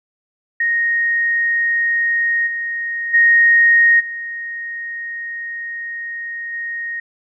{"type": "tone with level steps", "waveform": "sine", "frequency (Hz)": 1864.7, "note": "A#6", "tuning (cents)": 0, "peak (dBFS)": [-14, -20, -8, -24, -22], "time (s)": [0.6, 7], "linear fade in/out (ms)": 5, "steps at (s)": [2.46, 3.13, 3.99, 6.52], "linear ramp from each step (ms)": 20, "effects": []}